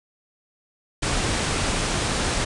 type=low-pass noise; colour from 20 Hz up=pink; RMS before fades=-24 dBFS; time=1.02-2.45 s; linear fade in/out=10 ms; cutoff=9700 Hz; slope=96 dB/octave; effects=none